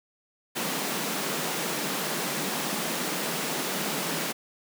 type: high-pass noise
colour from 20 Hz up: pink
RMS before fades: -30 dBFS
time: 0.55-4.33 s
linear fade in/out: 20 ms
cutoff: 150 Hz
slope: 96 dB/octave
effects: none